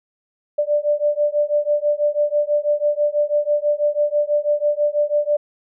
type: beating tone pair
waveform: sine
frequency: 587.3 / 593.4 Hz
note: D5 / D5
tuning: 0 / +18 cents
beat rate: 6.1 Hz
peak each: -19 dBFS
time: 0.58-5.37 s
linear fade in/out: 10 ms
effects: none